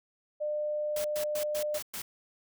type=tone; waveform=sine; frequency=600 Hz; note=D5; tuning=37 cents sharp; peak=-29 dBFS; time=0.4-1.79 s; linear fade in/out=20 ms
type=noise bursts; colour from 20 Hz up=white; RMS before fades=-38 dBFS; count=6; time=0.96-2.02 s; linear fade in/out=5 ms; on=85 ms; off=110 ms
effects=none